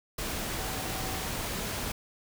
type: tone in noise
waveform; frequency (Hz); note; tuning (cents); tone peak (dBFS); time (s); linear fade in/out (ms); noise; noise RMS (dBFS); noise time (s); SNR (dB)
sine; 760; F#5; +46; -42; 0.58-1.26; 5; pink; -34; 0.18-1.92; -11
effects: none